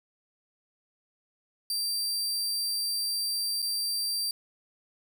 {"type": "tone with dropouts", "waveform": "sawtooth", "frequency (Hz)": 4699, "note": "D8", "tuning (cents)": 0, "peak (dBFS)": -25, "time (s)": [1.7, 4.31], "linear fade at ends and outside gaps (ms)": 2, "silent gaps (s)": [3.62, 3.625], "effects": []}